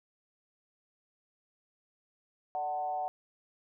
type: tone with frequency modulation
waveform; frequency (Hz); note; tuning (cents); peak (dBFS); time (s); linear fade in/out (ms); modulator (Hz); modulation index
sine; 745; F#5; +12; -31; 2.55-3.08; 0; 153; 0.66
effects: none